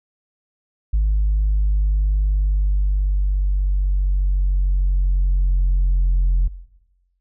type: linear sweep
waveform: sine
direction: down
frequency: 51.91 to 43.67 Hz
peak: -12 dBFS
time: 0.93-6.48 s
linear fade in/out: 10 ms
effects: noise-tail reverb RT60 1.0 s tail -18 dB re dry + tanh soft clip ceiling -12 dBFS